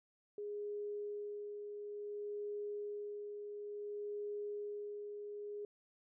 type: tone with tremolo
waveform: sine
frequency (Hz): 413.4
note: G#4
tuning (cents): -8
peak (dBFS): -39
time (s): 0.38-5.65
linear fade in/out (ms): 2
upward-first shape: sine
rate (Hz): 0.57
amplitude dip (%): 40
effects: none